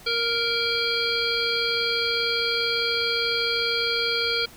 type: harmonic tone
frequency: 466.2 Hz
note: A#4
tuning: in tune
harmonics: 1 / 3 / 5 / 7 / 9 / 10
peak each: -29 / -29 / -29 / -29 / -29 / -29 dBFS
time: 0.06-4.46 s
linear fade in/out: 10 ms
effects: pink hiss -47 dBFS RMS until 4.56 s